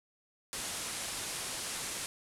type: low-pass noise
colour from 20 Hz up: white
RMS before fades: -39 dBFS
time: 0.53-2.06 s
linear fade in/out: 0 ms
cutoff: 11000 Hz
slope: 48 dB/octave
effects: none